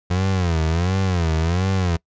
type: tone with vibrato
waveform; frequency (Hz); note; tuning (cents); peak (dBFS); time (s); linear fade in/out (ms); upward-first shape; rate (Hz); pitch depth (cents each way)
30% pulse; 87.31; F2; 0; -15; 0.1-1.97; 10; sine; 1.4; 170
effects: noise-tail reverb RT60 0.1 s tail -24 dB re dry + resampled to 16000 Hz